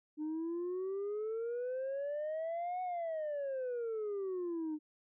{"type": "exponential two-way sweep", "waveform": "sine", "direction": "up then down", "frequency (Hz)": [300.6, 740, 300.6], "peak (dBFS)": -33, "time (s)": [0.17, 4.79], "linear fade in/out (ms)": 50, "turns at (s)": 2.82, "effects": ["tanh soft clip ceiling -34 dBFS"]}